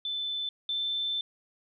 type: tone pair in turn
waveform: sine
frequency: 3520 / 3540 Hz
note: A7 / A7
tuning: 0 / +10 cents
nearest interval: unison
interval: 10 cents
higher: second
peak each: -30 / -28 dBFS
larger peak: second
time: 0.05-0.49 / 0.69-1.21 s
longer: second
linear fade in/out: 2 ms
effects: none